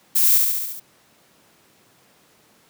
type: noise with echo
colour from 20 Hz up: violet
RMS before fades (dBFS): -17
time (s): 0.15-0.38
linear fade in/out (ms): 10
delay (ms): 70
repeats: 6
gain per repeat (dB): -3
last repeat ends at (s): 0.8
effects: pink hiss -56 dBFS RMS until 2.69 s + high-pass 150 Hz 12 dB/octave